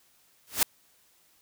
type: noise with exponential growth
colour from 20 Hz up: white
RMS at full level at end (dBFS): -19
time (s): 0.47-0.63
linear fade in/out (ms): 2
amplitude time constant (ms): 33
effects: white hiss -64 dBFS RMS until 1.41 s